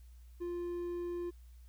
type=tone; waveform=triangle; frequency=349.2 Hz; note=F4; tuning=in tune; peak=-34 dBFS; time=0.4-1.31 s; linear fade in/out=20 ms; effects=added 60 Hz sine -52 dBFS peak until 1.68 s + white hiss -72 dBFS RMS until 1.68 s